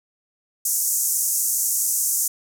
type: band-pass noise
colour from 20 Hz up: pink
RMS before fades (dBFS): -22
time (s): 0.65-2.28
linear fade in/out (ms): 5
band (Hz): 6200 to 15000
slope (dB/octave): 48
effects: none